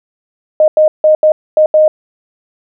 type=tone bursts at uneven times; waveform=sine; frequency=618 Hz; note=D#5; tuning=12 cents flat; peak=-4 dBFS; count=6; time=0.6-0.68 / 0.77-0.88 / 1.04-1.15 / 1.23-1.32 / 1.57-1.66 / 1.74-1.88 s; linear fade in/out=2 ms; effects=none